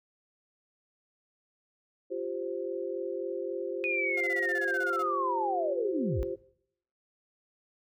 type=chord; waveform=sine; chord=F suspended second; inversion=none; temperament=just; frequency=349.2 / 392.9 / 523.8 Hz; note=F4 / G4 / C5; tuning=0 / +4 / +2 cents; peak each=-36 dBFS; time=2.1-6.36 s; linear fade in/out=20 ms
type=linear sweep; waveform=sine; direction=down; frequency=2489 to 36.71 Hz; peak=-28 dBFS; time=3.84-6.23 s; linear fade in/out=0 ms
type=tone bursts; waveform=sawtooth; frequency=706 Hz; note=F5; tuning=19 cents sharp; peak=-37 dBFS; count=14; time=4.17-5.027 s; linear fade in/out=5 ms; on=38 ms; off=25 ms
effects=noise-tail reverb RT60 0.7 s tail -20 dB re dry